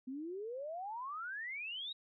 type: exponential sweep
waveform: sine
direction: up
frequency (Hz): 250 to 3865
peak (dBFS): -40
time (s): 0.07-1.93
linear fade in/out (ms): 10
effects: none